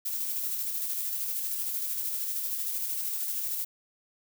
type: noise with tremolo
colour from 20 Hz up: violet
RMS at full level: -31 dBFS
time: 0.05-3.65 s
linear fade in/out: 10 ms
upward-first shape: square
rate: 13 Hz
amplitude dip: 25%
effects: none